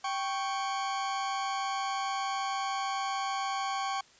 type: tone pair together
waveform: 40% pulse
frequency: 782.1 / 1108.7 Hz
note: G5 / C#6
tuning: -4 / 0 cents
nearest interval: tritone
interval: 604 cents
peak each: -32 / -33 dBFS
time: 0.04-4.01 s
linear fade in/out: 5 ms
effects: white hiss -59 dBFS RMS until 4.19 s + resampled to 16000 Hz